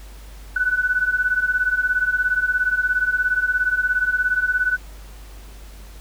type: beating tone pair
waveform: sine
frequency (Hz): 1480 / 1497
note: F#6 / F#6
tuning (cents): 0 / +20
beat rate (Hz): 17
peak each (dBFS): -22 / -19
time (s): 0.56-4.77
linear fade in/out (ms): 5
effects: added 50 Hz sine -37 dBFS peak until 6 s + pink hiss -47 dBFS RMS until 6 s